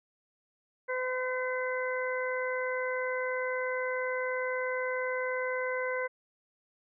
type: harmonic tone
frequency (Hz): 509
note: C5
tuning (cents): -48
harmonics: 1 / 2 / 3 / 4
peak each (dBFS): -32 / -38 / -37 / -37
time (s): 0.88-6.08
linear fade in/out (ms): 20
effects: none